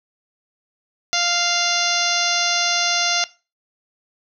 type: harmonic tone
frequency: 697 Hz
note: F5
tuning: 4 cents flat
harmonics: 1 / 2 / 3 / 4 / 5 / 6 / 7 / 8 / 9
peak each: -26 / -26 / -26 / -26 / -26 / -26 / -26 / -26 / -26 dBFS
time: 1.13-3.24 s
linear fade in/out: 0 ms
effects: noise-tail reverb RT60 0.3 s tail -19 dB re dry